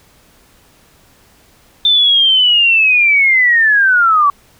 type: linear sweep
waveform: sine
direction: down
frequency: 3575 to 1121 Hz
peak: -7 dBFS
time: 1.85-4.3 s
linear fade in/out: 2 ms
effects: pink hiss -49 dBFS RMS until 4.59 s